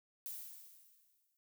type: noise with exponential decay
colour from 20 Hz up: violet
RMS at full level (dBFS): -43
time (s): 0.26-1.37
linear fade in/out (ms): 0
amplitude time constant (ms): 240
effects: none